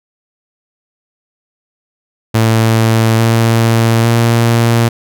sawtooth tone with pitch steps, 112.4 / 114.43 / 116.5 Hz, A2 / A#2 / A#2, +37 / -32 / -1 cents, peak -4 dBFS, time 2.34-4.89 s, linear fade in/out 10 ms, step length 850 ms, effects none

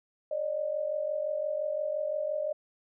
sine tone pair together, 563 / 608.8 Hz, C#5 / D#5, +27 / -38 cents, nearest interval minor second, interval 135 cents, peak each -34 / -30 dBFS, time 0.31-2.53 s, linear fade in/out 5 ms, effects none

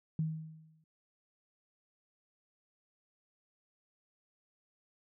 sine tone with exponential decay, 158.3 Hz, D#3, 30 cents sharp, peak -28 dBFS, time 0.19-0.84 s, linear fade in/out 2 ms, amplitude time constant 140 ms, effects none

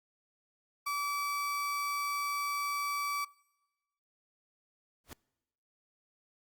35% pulse tone, 1152 Hz, D6, 34 cents flat, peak -30 dBFS, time 0.86-3.25 s, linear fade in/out 10 ms
pink noise with exponential growth, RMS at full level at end -41 dBFS, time 5.04-5.13 s, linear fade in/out 2 ms, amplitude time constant 19 ms
effects noise-tail reverb RT60 1.0 s tail -24 dB re dry + Opus 48 kbps

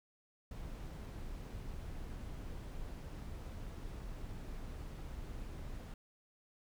brown noise, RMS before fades -45 dBFS, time 0.51-5.94 s, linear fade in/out 2 ms, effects none

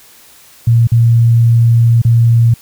sine tone with dropouts, 116.54 Hz, A#2, in tune, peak -5 dBFS, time 0.67-2.54 s, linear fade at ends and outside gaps 5 ms, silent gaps 0.872-0.918 / 2.018-2.049 s, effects white hiss -42 dBFS RMS until 2.61 s

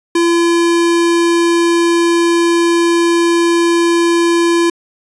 square tone, 340 Hz, F4, 46 cents flat, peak -10 dBFS, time 0.15-4.7 s, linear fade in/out 5 ms, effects resampled to 24000 Hz

